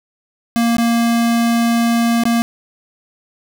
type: tone with dropouts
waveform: square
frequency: 233.1 Hz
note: A#3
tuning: in tune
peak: -13 dBFS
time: 0.56-2.42 s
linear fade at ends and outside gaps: 0 ms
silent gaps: 0.768-0.783 / 2.236-2.254 s
effects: none